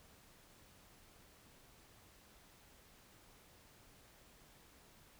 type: silence
effects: pink hiss -64 dBFS RMS until 5.19 s